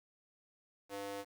square tone with high-pass filter, 100 Hz, G2, 35 cents sharp, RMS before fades -43 dBFS, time 0.89-1.25 s, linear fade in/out 50 ms, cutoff 450 Hz, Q 2, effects 10-bit

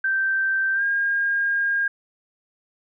sine tone with pitch glide, 1562 to 1617.1 Hz, G6 to G#6, -7 to -47 cents, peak -19 dBFS, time 0.04-1.88 s, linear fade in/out 5 ms, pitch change +60 cents, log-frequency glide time 0.74-0.83 s, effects none

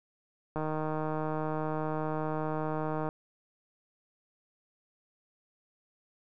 click train, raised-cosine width 1 ms, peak -20 dBFS, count 393, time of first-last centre 0.56-3.089 s, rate 155 Hz, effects none

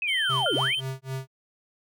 sine linear two-way sweep, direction down then up, 2600 to 256.7 to 2600 Hz, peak -25 dBFS, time 0.02-0.75 s, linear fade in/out 2 ms, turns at 0.55 s
triangle tone with vibrato, 3107 Hz, G7, 16 cents flat, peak -24 dBFS, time 0.07-0.81 s, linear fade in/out 20 ms, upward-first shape square, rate 17 Hz, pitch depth 16 cents each way
square tone with tremolo, 132.6 Hz, C3, 23 cents sharp, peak -29 dBFS, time 0.29-1.28 s, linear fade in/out 10 ms, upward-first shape sine, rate 3.8 Hz, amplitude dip 100%
sine tone with exponential decay, 1413 Hz, F6, 20 cents sharp, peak -23 dBFS, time 0.46-0.69 s, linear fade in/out 2 ms, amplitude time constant 50 ms
effects none

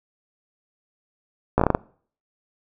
slowing click train, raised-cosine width 1 ms, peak -3 dBFS, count 7, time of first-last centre 1.58-1.749 s, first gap 15 ms, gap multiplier 1.25, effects noise-tail reverb RT60 0.5 s tail -23 dB re dry

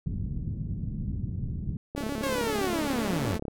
white low-pass noise, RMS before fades -32 dBFS, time 0.06-1.77 s, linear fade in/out 2 ms, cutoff 180 Hz, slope 24 dB/octave
click train, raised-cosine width 2 ms, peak -21 dBFS, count 54, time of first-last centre 1.95-3.482 s, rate 34.6 Hz
sawtooth tone with vibrato, 249.7 Hz, B3, 19 cents sharp, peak -28 dBFS, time 1.96-3.39 s, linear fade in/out 20 ms, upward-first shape square, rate 7.7 Hz, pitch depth 230 cents each way
sawtooth linear sweep, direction down, 554.4 to 79 Hz, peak -24 dBFS, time 2.23-3.36 s, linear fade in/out 5 ms
effects none

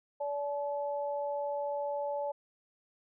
sine tone pair together, 575 / 861 Hz, D5 / A5, -37 / -38 cents, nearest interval perfect fifth, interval 699 cents, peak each -33 / -37 dBFS, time 0.2-2.32 s, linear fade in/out 10 ms, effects none

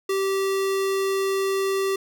square tone, 388.4 Hz, G4, 16 cents flat, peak -22 dBFS, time 0.09-1.96 s, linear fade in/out 5 ms, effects none

